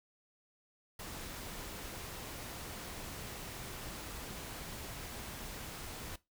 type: noise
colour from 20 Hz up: pink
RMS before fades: -45 dBFS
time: 0.99-6.16 s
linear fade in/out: 5 ms
effects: noise-tail reverb RT60 0.2 s tail -18 dB re dry